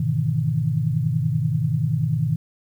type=chord; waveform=sine; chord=E major seventh; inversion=first; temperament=just; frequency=103.01 / 123.61 / 154.51 / 164.81 Hz; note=G#2 / B2 / D#3 / E3; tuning=-14 / +2 / -12 / 0 cents; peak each=-28 / -23 / -22 / -28 dBFS; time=0-2.36 s; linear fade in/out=5 ms; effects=9-bit